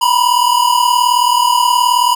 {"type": "tone pair together", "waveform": "square", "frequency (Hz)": [960, 998.8], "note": ["B5", "B5"], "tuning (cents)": [-49, 19], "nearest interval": "minor second", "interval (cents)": 68, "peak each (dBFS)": -13, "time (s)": [0.01, 2.15], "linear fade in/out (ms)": 10, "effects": []}